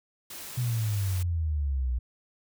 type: noise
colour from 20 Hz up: white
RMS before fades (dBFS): -41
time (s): 0.3-1.23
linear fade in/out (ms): 5
type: exponential sweep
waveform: sine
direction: down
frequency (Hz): 126.1 to 59.4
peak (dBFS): -25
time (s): 0.57-1.99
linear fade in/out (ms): 10
effects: none